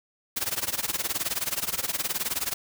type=noise with tremolo; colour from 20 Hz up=white; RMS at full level=-26 dBFS; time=0.36-2.54 s; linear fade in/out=10 ms; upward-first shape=sine; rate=19 Hz; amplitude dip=90%; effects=none